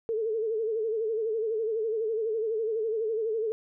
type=tone with vibrato; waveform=sine; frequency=442.5 Hz; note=A4; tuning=10 cents sharp; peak=-26 dBFS; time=0.09-3.52 s; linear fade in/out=0 ms; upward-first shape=sine; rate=12 Hz; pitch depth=77 cents each way; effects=none